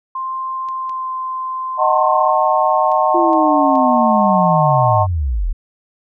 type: tone with pitch glide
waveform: sine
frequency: 1049 to 1039.3 Hz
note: C6 to C6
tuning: +4 to -12 cents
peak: -20 dBFS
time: 0.15-2.31 s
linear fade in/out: 5 ms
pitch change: -16 cents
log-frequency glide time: 0.7-1.11 s
type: clicks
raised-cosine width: 0.2 ms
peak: -24 dBFS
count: 5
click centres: 0.687 / 0.895 / 2.918 / 3.332 / 3.755 s
type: chord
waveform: sine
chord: D# diminished seventh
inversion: none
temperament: just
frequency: 622.3 / 746.7 / 896 / 1075.3 Hz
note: D#5 / F#5 / A5 / C6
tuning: 0 / +16 / +31 / +47 cents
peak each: -17 dBFS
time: 1.77-5.07 s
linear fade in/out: 50 ms
type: linear sweep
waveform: sine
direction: down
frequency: 349.2 to 33.22 Hz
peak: -15 dBFS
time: 3.14-5.53 s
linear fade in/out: 10 ms
effects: none